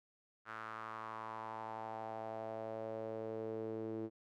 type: tone with band-pass filter sweep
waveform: sawtooth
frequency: 111 Hz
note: A2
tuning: 16 cents sharp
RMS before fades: -44 dBFS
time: 0.45-4.1 s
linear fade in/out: 50 ms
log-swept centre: 1400 to 360 Hz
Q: 3.9
effects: none